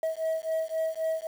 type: beating tone pair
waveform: sine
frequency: 641 / 644.8 Hz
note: E5 / E5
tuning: -49 / -38 cents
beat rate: 3.8 Hz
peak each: -28 dBFS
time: 0.03-1.27 s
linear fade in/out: 2 ms
effects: tanh soft clip ceiling -24 dBFS + 8-bit